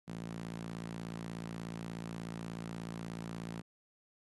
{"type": "tone with high-pass filter", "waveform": "sawtooth", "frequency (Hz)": 56.6, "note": "A1", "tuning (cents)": 50, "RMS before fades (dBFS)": -43, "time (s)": [0.07, 3.62], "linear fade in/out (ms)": 20, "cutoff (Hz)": 170, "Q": 2.6, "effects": ["AAC 32 kbps"]}